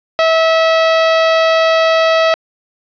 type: tone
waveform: sawtooth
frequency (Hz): 649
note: E5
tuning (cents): -27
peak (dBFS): -5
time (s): 0.19-2.34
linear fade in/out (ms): 0
effects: resampled to 11025 Hz + 7-bit